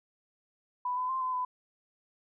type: tone with pitch steps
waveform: sine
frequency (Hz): 992 / 1008 / 1047 / 1021 / 1003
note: B5 / B5 / C6 / C6 / B5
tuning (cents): +7 / +35 / +1 / -43 / +26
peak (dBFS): -29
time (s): 0.85-1.45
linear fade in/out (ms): 5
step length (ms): 120
effects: none